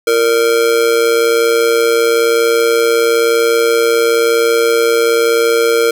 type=tone with amplitude modulation; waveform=square; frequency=462.6 Hz; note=A#4; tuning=13 cents flat; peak=-7 dBFS; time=0.07-5.91 s; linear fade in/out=5 ms; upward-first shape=sine; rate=121 Hz; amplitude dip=65%; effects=none